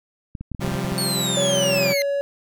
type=clicks; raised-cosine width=5 ms; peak=-19 dBFS; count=11; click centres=0.352 / 0.41 / 0.517 / 0.548 / 0.596 / 0.646 / 0.678 / 0.72 / 0.752 / 0.848 / 0.922 s
type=chord; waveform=sawtooth; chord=C suspended fourth; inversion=none; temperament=equal with one note detuned; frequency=133.25 / 174.61 / 196 Hz; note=C3 / F3 / G3; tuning=+32 / 0 / 0 cents; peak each=-24 dBFS; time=0.6-1.94 s; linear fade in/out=20 ms
type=linear sweep; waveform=25% pulse; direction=down; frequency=4435 to 2055 Hz; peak=-18 dBFS; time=0.98-2.02 s; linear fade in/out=0 ms
type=tone; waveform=triangle; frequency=563 Hz; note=C#5; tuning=27 cents sharp; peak=-18 dBFS; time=1.37-2.21 s; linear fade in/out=0 ms
effects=none